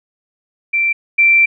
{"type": "tone pair in turn", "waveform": "sine", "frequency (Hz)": [2349, 2349], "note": ["D7", "D7"], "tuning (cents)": [0, 0], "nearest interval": "unison", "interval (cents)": 0, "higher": "neither", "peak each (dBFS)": [-12, -7], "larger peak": "second", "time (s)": [[0.73, 0.93], [1.18, 1.46]], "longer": "second", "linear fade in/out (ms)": 10, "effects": []}